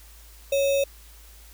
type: tone with sample-and-hold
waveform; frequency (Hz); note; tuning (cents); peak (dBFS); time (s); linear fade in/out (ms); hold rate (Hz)
sine; 554.4; C#5; 0; -19; 0.52-0.84; 5; 3150
effects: added 54 Hz sine -47 dBFS peak until 1.53 s + white hiss -52 dBFS RMS until 1.53 s